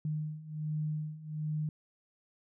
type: beating tone pair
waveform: sine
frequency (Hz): 152.4 / 153.7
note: D#3 / D#3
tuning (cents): -36 / -21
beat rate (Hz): 1.3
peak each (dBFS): -38 / -35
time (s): 0.05-1.69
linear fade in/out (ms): 2
effects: none